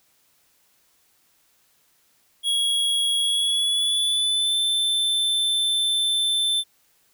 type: tone with pitch glide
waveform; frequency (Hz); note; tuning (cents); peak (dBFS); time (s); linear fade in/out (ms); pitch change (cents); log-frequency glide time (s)
square; 3322 to 3540; G#7 to A7; 0 to +10; -20; 2.43-6.64; 50; +110; 3.2-4.56
effects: white hiss -63 dBFS RMS until 7.13 s